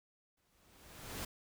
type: noise with exponential growth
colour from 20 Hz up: pink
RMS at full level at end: -40 dBFS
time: 0.37-1.25 s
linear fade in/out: 5 ms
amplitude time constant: 190 ms
effects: none